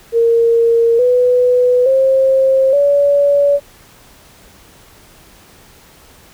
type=tone with pitch steps; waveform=sine; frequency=463.1 / 496.3 / 532 / 570.1 Hz; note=A#4 / B4 / C5 / C#5; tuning=-11 / +8 / +29 / +48 cents; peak=-8 dBFS; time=0.12-3.6 s; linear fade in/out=50 ms; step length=870 ms; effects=pink hiss -44 dBFS RMS until 6.33 s